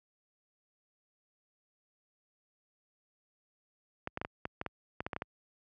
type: clicks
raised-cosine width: 0.5 ms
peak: -20 dBFS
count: 12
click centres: 4.074 / 4.174 / 4.215 / 4.249 / 4.454 / 4.614 / 4.663 / 5.005 / 5.065 / 5.132 / 5.164 / 5.221 s
effects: high-pass 60 Hz 12 dB/octave